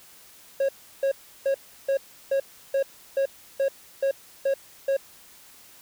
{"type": "tone bursts", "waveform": "triangle", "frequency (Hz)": 546, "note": "C#5", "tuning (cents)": -26, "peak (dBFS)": -18, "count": 11, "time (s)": [0.6, 4.968], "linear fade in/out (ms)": 5, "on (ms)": 88, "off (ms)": 340, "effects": ["white hiss -51 dBFS RMS until 5.81 s"]}